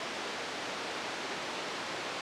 pink band-pass noise, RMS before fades -38 dBFS, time 0-2.21 s, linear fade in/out 2 ms, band 360 to 5000 Hz, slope 12 dB/octave, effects low-pass 8000 Hz 12 dB/octave

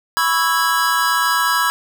square chord, C# minor seventh, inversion third, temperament equal with one note detuned, 987.8 / 1108.7 / 1318.5 / 1647.8 Hz, B5 / C#6 / E6 / G#6, 0 / 0 / 0 / -14 cents, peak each -21 / -23 / -21 / -20 dBFS, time 0.17-1.7 s, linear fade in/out 0 ms, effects none

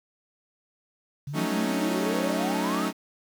sine exponential sweep, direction up, 135.8 to 1318.5 Hz, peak -31 dBFS, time 1.27-2.86 s, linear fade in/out 5 ms
sawtooth chord, D# half-diminished seventh, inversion first, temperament equal, 185 / 220 / 277.2 / 311.1 Hz, F#3 / A3 / C#4 / D#4, 0 / 0 / 0 / 0 cents, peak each -27 dBFS, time 1.33-2.93 s, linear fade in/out 50 ms
effects 9-bit

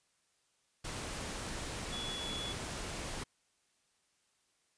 sine tone in noise, 3400 Hz, G#7, 40 cents sharp, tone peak -40 dBFS, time 1.92-2.53 s, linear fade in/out 10 ms, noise pink, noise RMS -41 dBFS, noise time 0.84-3.24 s, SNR -2 dB, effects white hiss -75 dBFS RMS until 4.77 s + resampled to 22050 Hz

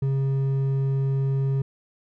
sine tone with hard clipping, 135.8 Hz, C#3, 35 cents flat, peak -22 dBFS, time 0.02-1.62 s, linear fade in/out 5 ms, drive 5 dB, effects none

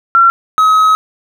sine / triangle tone pair in turn, 1362 / 1275.2 Hz, F6 / D#6, -44 / +42 cents, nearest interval minor second, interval 114 cents, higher first, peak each -4 dBFS, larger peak neither, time 0.15-0.3 / 0.58-0.95 s, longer second, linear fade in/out 0 ms, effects none

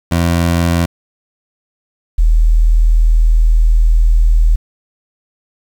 20% pulse / sine tone pair in turn, 85.1 / 40.16 Hz, F2 / E1, -44 / -44 cents, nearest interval octave + minor second, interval 1300 cents, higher first, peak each -6 dBFS, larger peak neither, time 0.11-0.86 / 2.18-4.56 s, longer second, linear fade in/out 10 ms, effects 7-bit

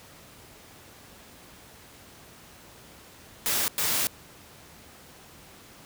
white noise bursts at uneven times, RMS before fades -26 dBFS, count 2, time 3.46-3.68 / 3.78-4.07 s, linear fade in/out 0 ms, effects pink hiss -50 dBFS RMS until 5.85 s + high-pass 60 Hz 12 dB/octave

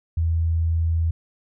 sine tone, 82.3 Hz, E2, 2 cents flat, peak -18 dBFS, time 0.17-1.11 s, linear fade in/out 5 ms, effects none

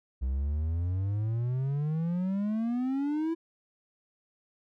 triangle exponential sweep, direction up, 62.5 to 334.8 Hz, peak -25 dBFS, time 0.21-3.35 s, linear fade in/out 20 ms, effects none

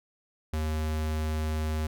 square tone, 77.78 Hz, D#2, in tune, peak -28 dBFS, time 0.53-1.87 s, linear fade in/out 5 ms, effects none

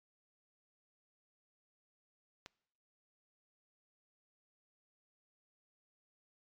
click, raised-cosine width 0.2 ms, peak -29 dBFS, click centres 2.461 s, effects noise-tail reverb RT60 0.8 s tail -24 dB re dry + MP3 64 kbps

